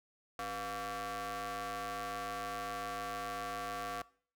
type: ring-modulated tone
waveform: sawtooth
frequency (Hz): 218.3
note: A3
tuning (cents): -13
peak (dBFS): -31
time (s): 0.39-4.02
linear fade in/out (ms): 2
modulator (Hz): 926
effects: noise-tail reverb RT60 0.5 s tail -21 dB re dry